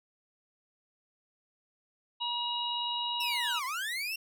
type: harmonic tone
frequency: 958 Hz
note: A#5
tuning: 47 cents sharp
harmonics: 1 / 3 / 4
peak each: -35 / -35 / -35 dBFS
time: 2.2-3.6 s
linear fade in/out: 20 ms
type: linear two-way sweep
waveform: 30% pulse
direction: down then up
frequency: 2772 to 987.8 to 2772 Hz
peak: -30 dBFS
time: 3.2-4.16 s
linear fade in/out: 5 ms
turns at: 3.65 s
effects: none